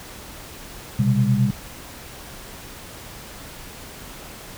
sine tone cluster, 122.8 / 132 / 200.9 Hz, B2 / C3 / G3, -9 / +16 / +43 cents, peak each -20 dBFS, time 0.99-1.51 s, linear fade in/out 5 ms, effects pink hiss -39 dBFS RMS until 4.57 s

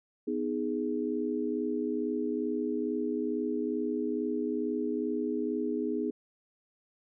sine chord, G# minor, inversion first, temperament just, 249.2 / 311.5 / 415.3 Hz, B3 / D#4 / G#4, +16 / +2 / 0 cents, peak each -33 dBFS, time 0.27-6.11 s, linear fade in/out 10 ms, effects none

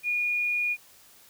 sine tone, 2440 Hz, D#7, 34 cents flat, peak -24 dBFS, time 0.03-0.77 s, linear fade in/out 50 ms, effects white hiss -55 dBFS RMS until 1.29 s

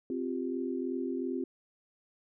sine chord, C suspended fourth, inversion none, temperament equal, 261.6 / 349.2 / 392 Hz, C4 / F4 / G4, 0 / 0 / 0 cents, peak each -34 / -36 / -38 dBFS, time 0.1-1.44 s, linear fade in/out 2 ms, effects none

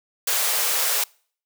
white high-pass noise, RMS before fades -22 dBFS, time 0.27-1.04 s, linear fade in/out 5 ms, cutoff 410 Hz, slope 96 dB/octave, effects noise-tail reverb RT60 0.5 s tail -26 dB re dry

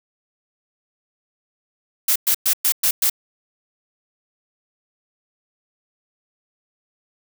blue noise bursts, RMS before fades -17 dBFS, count 6, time 2.08-3.098 s, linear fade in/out 5 ms, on 78 ms, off 110 ms, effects none

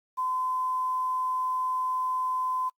sine tone with quantisation, 1022 Hz, C6, 41 cents flat, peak -26 dBFS, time 0.17-2.7 s, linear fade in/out 20 ms, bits 9, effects noise-tail reverb RT60 0.1 s tail -24 dB re dry + Opus 48 kbps

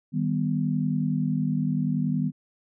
sine chord, Eb augmented, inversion none, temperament equal, 155.56 / 196 / 246.9 Hz, Eb3 / G3 / B3, 0 / 0 / 0 cents, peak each -26 / -28 / -27 dBFS, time 0.12-2.32 s, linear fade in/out 50 ms, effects none

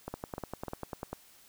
two click trains, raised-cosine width 1 ms, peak -23 / -22 dBFS, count 3 / 11, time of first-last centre 0.08-0.682 / 0.14-1.13 s, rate 3.32 / 10.1 Hz, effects white hiss -59 dBFS RMS until 1.48 s

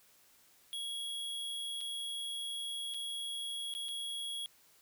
square tone with dropouts, 3322 Hz, G#7, in tune, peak -38 dBFS, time 0.73-4.46 s, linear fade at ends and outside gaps 0 ms, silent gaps 1.807-1.812 / 2.939-2.944 / 3.739-3.75 / 3.884-3.888 s, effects white hiss -65 dBFS RMS until 4.81 s

